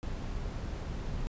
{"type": "noise", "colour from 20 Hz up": "brown", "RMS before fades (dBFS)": -36, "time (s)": [0.03, 1.27], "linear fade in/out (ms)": 0, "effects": ["resampled to 16000 Hz"]}